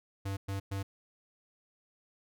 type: tone bursts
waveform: square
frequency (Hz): 98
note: G2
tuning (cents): 0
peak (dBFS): -34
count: 3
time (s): 0.25-0.83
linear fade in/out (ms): 10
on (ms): 120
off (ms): 110
effects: none